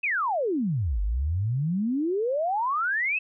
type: exponential two-way sweep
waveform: sine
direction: down then up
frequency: 2669 to 47.11 to 2669 Hz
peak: -23 dBFS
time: 0.03-3.19 s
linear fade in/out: 10 ms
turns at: 1.01 s
effects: none